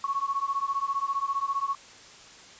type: beating tone pair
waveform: sine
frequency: 1100 / 1115 Hz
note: C#6 / C#6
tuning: -14 / +10 cents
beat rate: 15 Hz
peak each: -29 dBFS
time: 0.04-1.75 s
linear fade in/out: 2 ms
effects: white hiss -49 dBFS RMS until 2.59 s + resampled to 16000 Hz